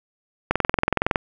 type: click train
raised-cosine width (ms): 0.5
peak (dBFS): -3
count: 15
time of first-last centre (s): 0.51-1.158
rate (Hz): 21.6
effects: none